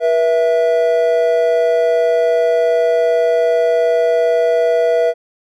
triangle tone pair together, 482.6 / 660 Hz, B4 / E5, -40 / +2 cents, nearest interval perfect fourth, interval 542 cents, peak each -12 dBFS, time 0-5.14 s, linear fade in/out 50 ms, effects none

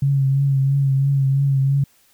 sine tone with vibrato, 137.2 Hz, C#3, 17 cents flat, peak -14 dBFS, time 0.02-1.84 s, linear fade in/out 5 ms, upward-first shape triangle, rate 3 Hz, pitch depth 40 cents each way, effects white hiss -57 dBFS RMS until 2.13 s

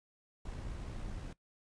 brown noise with amplitude modulation, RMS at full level -41 dBFS, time 0.45-1.33 s, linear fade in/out 5 ms, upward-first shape sine, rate 60.6 Hz, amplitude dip 30%, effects noise-tail reverb RT60 0.1 s tail -18 dB re dry + resampled to 22050 Hz

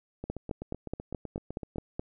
two click trains, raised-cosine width 2 ms, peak -24 / -19 dBFS, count 13 / 9, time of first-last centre 0.24-1.759 / 0.3-1.995 s, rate 7.9 / 4.72 Hz, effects none

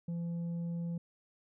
sine tone with tanh clipping, 170 Hz, F3, 46 cents flat, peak -35 dBFS, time 0.08-0.98 s, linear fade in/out 5 ms, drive 4 dB, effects none

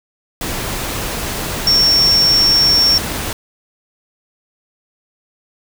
sine tone in noise, 5480 Hz, F8, 34 cents flat, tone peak -9 dBFS, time 1.67-2.98 s, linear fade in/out 2 ms, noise pink, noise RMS -22 dBFS, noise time 0.41-3.33 s, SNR +10 dB, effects none

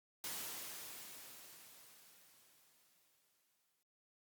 white noise with exponential decay, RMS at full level -43 dBFS, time 0.24-3.83 s, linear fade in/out 1 ms, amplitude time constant 780 ms, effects high-pass 100 Hz 12 dB/octave + Opus 48 kbps

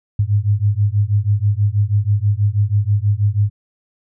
sine beating tone pair, 100 / 106.2 Hz, G2 / G#2, +35 / +39 cents, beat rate 6.2 Hz, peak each -16 dBFS, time 0.19-3.5 s, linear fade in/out 5 ms, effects none

